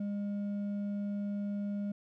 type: tone with hard clipping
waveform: sine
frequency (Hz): 203.1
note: G#3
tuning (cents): -38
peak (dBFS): -34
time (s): 0-1.92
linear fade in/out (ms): 5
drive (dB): 4
effects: none